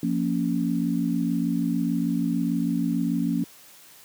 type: chord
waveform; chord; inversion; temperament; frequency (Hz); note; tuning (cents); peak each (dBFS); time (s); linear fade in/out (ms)
sine; Bb minor; second; just; 174.81 / 233.1 / 279.7; F3 / Bb3 / Db4; +2 / 0 / +16; -26; 0.03-3.44; 2
effects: white hiss -50 dBFS RMS until 4.04 s + high-pass 100 Hz 12 dB/octave